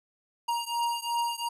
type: beating tone pair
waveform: square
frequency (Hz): 940 / 942.8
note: A#5 / A#5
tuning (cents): +14 / +19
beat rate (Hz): 2.8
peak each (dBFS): -31 / -32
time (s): 0.48-1.49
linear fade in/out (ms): 10
effects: resampled to 32000 Hz